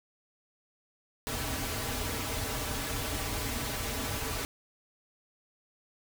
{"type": "noise with comb filter", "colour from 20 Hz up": "pink", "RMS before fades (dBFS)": -34, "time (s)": [1.27, 4.45], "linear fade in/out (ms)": 0, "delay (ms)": 5.6, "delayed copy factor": -0.8, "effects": []}